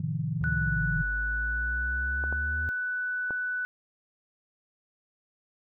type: chord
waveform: sine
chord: F dominant seventh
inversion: first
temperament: equal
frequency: 110 / 130.81 / 155.56 / 174.61 Hz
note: A2 / C3 / Eb3 / F3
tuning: 0 / 0 / 0 / 0 cents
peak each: -35 / -34 / -30 / -36 dBFS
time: 0-1.03 s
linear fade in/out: 5 ms
type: exponential two-way sweep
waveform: triangle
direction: down then up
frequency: 79.6 to 49 to 79.6 Hz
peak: -29 dBFS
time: 0.41-2.69 s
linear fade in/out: 0 ms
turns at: 0.96 s
type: tone with pitch glide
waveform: sine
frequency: 1480 to 1490.3 Hz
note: F#6 to F#6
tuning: 0 to +12 cents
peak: -28 dBFS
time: 0.44-3.65 s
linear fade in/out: 0 ms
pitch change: +12 cents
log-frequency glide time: 1.09-2.35 s
type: clicks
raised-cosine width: 1 ms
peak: -23 dBFS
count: 3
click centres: 2.239 / 2.326 / 3.307 s
effects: none